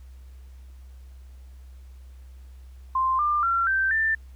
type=tone with pitch steps; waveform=sine; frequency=1046.5 / 1195.2 / 1365 / 1558.9 / 1780.4 Hz; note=C6 / D6 / F6 / G6 / A6; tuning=0 / +30 / -40 / -10 / +20 cents; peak=-20 dBFS; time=2.95-4.15 s; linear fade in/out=5 ms; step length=240 ms; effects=added 64 Hz sine -42 dBFS peak until 4.35 s + pink hiss -63 dBFS RMS until 4.35 s